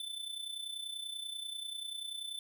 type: tone with amplitude modulation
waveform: square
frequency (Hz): 3520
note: A7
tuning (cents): 0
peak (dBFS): -37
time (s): 0-2.39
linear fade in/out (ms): 2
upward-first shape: sine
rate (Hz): 30.3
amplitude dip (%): 65
effects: none